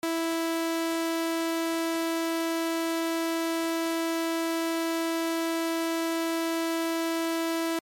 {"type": "tone", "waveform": "sawtooth", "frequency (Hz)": 329.6, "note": "E4", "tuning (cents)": 0, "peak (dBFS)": -22, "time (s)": [0.03, 7.79], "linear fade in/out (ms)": 2, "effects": ["MP3 64 kbps"]}